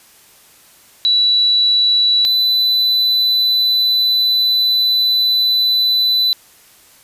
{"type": "tone pair in turn", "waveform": ["sine", "triangle"], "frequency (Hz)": [3938, 3995], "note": ["B7", "B7"], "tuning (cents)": [-6, 19], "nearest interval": "unison", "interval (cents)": 25, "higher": "second", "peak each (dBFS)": -10, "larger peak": "neither", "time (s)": [[1.05, 2.25], [2.25, 6.33]], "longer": "second", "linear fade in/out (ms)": 0, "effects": ["white hiss -47 dBFS RMS until 7.03 s", "resampled to 32000 Hz"]}